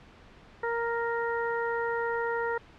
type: harmonic tone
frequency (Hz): 466.2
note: A#4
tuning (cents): 0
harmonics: 1 / 2 / 3 / 4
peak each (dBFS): -30 / -33 / -35 / -36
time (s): 0.63-2.58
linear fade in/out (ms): 5
effects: pink hiss -53 dBFS RMS until 2.78 s + low-pass 3000 Hz 12 dB/octave